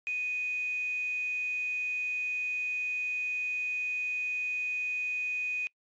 sine tone with quantisation, 2489 Hz, D#7, in tune, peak -30 dBFS, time 0.07-5.67 s, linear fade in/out 0 ms, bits 8, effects noise-tail reverb RT60 0.1 s tail -24 dB re dry + resampled to 16000 Hz

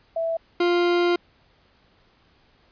sine / 40% pulse tone pair in turn, 659.3 / 349.7 Hz, E5 / F4, 0 / +2 cents, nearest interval major seventh, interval 1098 cents, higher first, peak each -22 / -17 dBFS, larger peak second, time 0.16-0.37 / 0.6-1.16 s, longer second, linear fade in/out 5 ms, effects pink hiss -60 dBFS RMS until 2.71 s + resampled to 11025 Hz

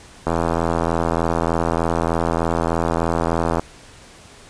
click train, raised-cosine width 1 ms, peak -5 dBFS, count 278, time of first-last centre 0.27-3.595 s, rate 83.3 Hz, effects pink hiss -44 dBFS RMS until 4.49 s + resampled to 22050 Hz

